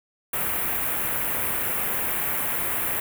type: band-stop noise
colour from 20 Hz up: white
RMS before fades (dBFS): -26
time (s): 0.33-3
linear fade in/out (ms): 5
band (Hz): 2500 to 11000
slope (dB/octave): 24
effects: none